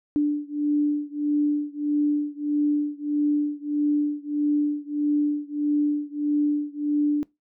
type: beating tone pair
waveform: sine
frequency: 293.7 / 295.3 Hz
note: D4 / D4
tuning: 0 / +10 cents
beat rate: 1.6 Hz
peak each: -23 / -24 dBFS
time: 0.16-7.23 s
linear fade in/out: 0 ms
effects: noise-tail reverb RT60 0.2 s tail -22 dB re dry